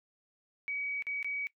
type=tone with dropouts; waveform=sine; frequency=2268 Hz; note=C#7; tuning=39 cents sharp; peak=-33 dBFS; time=0.68-1.47 s; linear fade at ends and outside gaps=0 ms; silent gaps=1.023-1.068 / 1.228-1.245 s; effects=noise-tail reverb RT60 0.1 s tail -18 dB re dry